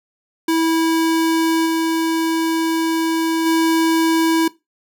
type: tone with level steps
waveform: square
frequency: 326.3 Hz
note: E4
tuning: 18 cents flat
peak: -15 / -17 / -14 dBFS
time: 0.48-4.48 s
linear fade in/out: 5 ms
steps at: 1.65 / 3.45 s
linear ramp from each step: 20 ms
effects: noise-tail reverb RT60 0.2 s tail -18 dB re dry